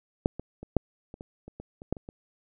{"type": "clicks", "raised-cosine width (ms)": 2, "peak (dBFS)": [-8, -22, -27, -7, -28, -26, -30, -26, -29, -13, -28, -27], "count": 12, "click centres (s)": [0.259, 0.396, 0.63, 0.767, 1.141, 1.209, 1.48, 1.6, 1.819, 1.926, 1.968, 2.089], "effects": []}